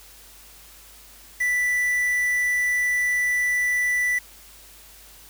triangle tone with quantisation, 1975.5 Hz, B6, in tune, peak -18 dBFS, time 1.4-4.19 s, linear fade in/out 10 ms, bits 6, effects added 50 Hz sine -53 dBFS peak until 5.29 s + white hiss -48 dBFS RMS until 5.29 s

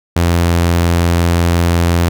sawtooth tone, 85.6 Hz, F2, 34 cents flat, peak -6 dBFS, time 0.16-2.09 s, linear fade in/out 5 ms, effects none

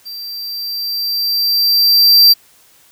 square tone with level ramp, 4700 Hz, D8, 1 cent sharp, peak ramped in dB -27 to -4 dBFS, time 0.05-2.34 s, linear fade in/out 20 ms, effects white hiss -49 dBFS RMS until 2.91 s

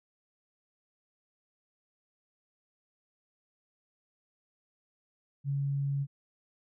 sine tone, 139.9 Hz, C#3, 16 cents sharp, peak -28 dBFS, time 5.44-6.07 s, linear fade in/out 50 ms, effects none

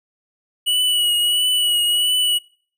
square tone with vibrato, 2934 Hz, F#7, 15 cents flat, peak -16 dBFS, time 0.66-2.39 s, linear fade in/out 20 ms, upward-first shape triangle, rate 1.5 Hz, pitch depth 35 cents each way, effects noise-tail reverb RT60 0.5 s tail -26 dB re dry

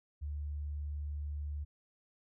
sine tone, 73.42 Hz, D2, in tune, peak -36 dBFS, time 0.21-1.65 s, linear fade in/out 20 ms, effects none

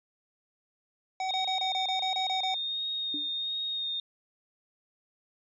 square tone bursts, 756 Hz, F#5, 37 cents sharp, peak -30 dBFS, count 10, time 1.2-2.543 s, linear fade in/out 2 ms, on 110 ms, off 27 ms
sine tone with vibrato, 3699 Hz, A#7, 14 cents flat, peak -30 dBFS, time 1.29-4 s, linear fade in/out 2 ms, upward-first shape sine, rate 1.4 Hz, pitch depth 17 cents each way
sine tone with exponential decay, 293.7 Hz, D4, in tune, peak -33 dBFS, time 3.14-3.34 s, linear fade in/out 2 ms, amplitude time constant 42 ms
effects resampled to 16000 Hz

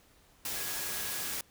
sine tone in noise, 1661.2 Hz, G#6, in tune, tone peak -47 dBFS, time 0.56-1.33 s, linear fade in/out 2 ms, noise white, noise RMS -36 dBFS, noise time 0.45-1.41 s, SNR -14 dB, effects pink hiss -63 dBFS RMS until 1.5 s

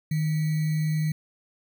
sine tone with sample-and-hold, 155.56 Hz, D#3, in tune, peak -22 dBFS, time 0.11-1.12 s, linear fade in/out 5 ms, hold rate 2100 Hz, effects none

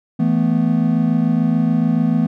triangle chord, E suspended fourth, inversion none, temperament equal, 164.81 / 220 / 246.9 Hz, E3 / A3 / B3, 0 / 0 / 0 cents, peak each -16 dBFS, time 0.19-2.27 s, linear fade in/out 10 ms, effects none

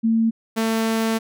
sine / sawtooth tone pair in turn, 225.7 / 223.9 Hz, A3 / A3, +44 / +30 cents, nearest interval unison, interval 14 cents, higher first, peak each -15 dBFS, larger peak neither, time 0.03-0.31 / 0.56-1.19 s, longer second, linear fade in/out 20 ms, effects none

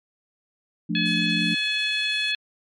sine chord, D minor, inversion first, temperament equal, 174.61 / 220 / 293.7 Hz, F3 / A3 / D4, 0 / 0 / 0 cents, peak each -26 / -27 / -29 dBFS, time 0.89-1.55 s, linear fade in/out 10 ms
harmonic tone, 852 Hz, G#5, 44 cents sharp, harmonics 2 / 3 / 4 / 5, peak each -29 / -26 / -26 / -31 dBFS, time 0.95-2.35 s, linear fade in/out 2 ms
blue noise, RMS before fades -40 dBFS, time 1.05-2.32 s, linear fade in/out 10 ms
effects MP3 48 kbps

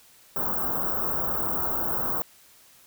white band-stop noise, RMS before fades -27 dBFS, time 0.36-2.22 s, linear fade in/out 0 ms, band 1400 to 16000 Hz, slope 48 dB/octave, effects white hiss -55 dBFS RMS until 2.86 s

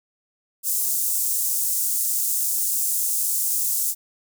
pink high-pass noise, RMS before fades -23 dBFS, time 0.63-3.95 s, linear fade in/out 50 ms, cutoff 7500 Hz, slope 24 dB/octave, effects none

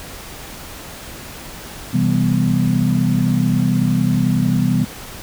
sine chord, C major seventh, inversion none, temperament equal with one note detuned, 128.86 / 164.81 / 196 / 246.9 Hz, C3 / E3 / G3 / B3, -26 / 0 / 0 / 0 cents, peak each -19 dBFS, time 1.93-4.85 s, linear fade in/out 10 ms, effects pink hiss -34 dBFS RMS until 5.22 s

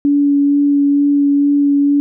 sine tone with vibrato, 285 Hz, C#4, 48 cents sharp, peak -9 dBFS, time 0.05-2 s, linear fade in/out 0 ms, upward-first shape sine, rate 2.2 Hz, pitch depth 10 cents each way, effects none

